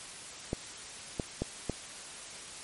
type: clicks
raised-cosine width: 2 ms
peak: -17 dBFS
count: 4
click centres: 0.531 / 1.198 / 1.42 / 1.697 s
effects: white hiss -45 dBFS RMS until 2.63 s + MP3 48 kbps